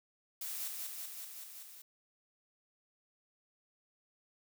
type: noise with echo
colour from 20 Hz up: blue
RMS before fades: -41 dBFS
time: 0.41-0.68 s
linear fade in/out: 5 ms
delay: 190 ms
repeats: 6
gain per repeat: -2 dB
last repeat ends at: 1.82 s
effects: none

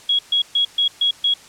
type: tone bursts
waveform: sine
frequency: 3322 Hz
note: G#7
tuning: in tune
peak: -14 dBFS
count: 6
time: 0.09-1.34 s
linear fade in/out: 5 ms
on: 100 ms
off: 130 ms
effects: white hiss -44 dBFS RMS until 1.48 s + low-pass 8000 Hz 12 dB/octave

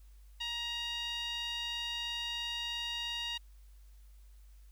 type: tone with band-pass filter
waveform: sawtooth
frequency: 943 Hz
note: A#5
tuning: 20 cents sharp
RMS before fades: -38 dBFS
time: 0.4-3.38 s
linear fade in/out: 10 ms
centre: 3300 Hz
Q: 5.5
effects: added 50 Hz sine -53 dBFS peak until 4.71 s + white hiss -71 dBFS RMS until 4.71 s

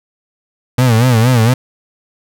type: tone with vibrato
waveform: 35% pulse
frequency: 119.5 Hz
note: A#2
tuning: 43 cents sharp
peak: -6 dBFS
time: 0.78-1.54 s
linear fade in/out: 5 ms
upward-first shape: sine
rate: 4.3 Hz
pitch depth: 140 cents each way
effects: none

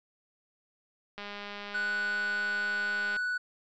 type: click train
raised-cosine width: 0.3 ms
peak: -25 dBFS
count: 406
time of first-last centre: 1.18-3.165 s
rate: 204 Hz
type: tone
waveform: triangle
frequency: 1480 Hz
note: F#6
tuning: in tune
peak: -27 dBFS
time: 1.74-3.38 s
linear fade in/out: 10 ms
effects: resampled to 16000 Hz

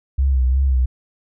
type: tone with vibrato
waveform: sine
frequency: 65.5 Hz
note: C2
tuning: 2 cents sharp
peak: -13 dBFS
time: 0.18-0.86 s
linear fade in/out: 10 ms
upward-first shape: sine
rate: 2.8 Hz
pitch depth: 69 cents each way
effects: none

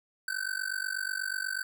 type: tone with amplitude modulation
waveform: square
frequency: 1532 Hz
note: G6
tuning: 40 cents flat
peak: -28 dBFS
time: 0.28-1.63 s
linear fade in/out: 2 ms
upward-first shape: sine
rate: 48.2 Hz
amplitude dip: 95%
effects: none

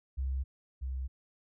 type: tone pair in turn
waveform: sine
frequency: 66.2 / 65.25 Hz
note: C2 / C2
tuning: +21 / -4 cents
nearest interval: unison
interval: 25 cents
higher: first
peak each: -30 / -33 dBFS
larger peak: first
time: 0.17-0.44 / 0.81-1.08 s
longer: neither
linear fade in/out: 20 ms
effects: none

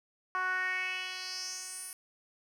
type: tone with band-pass filter sweep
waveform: 10% pulse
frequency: 370 Hz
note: F#4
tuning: in tune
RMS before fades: -36 dBFS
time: 0.35-1.93 s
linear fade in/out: 0 ms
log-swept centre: 1200 to 11000 Hz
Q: 3.6
effects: none

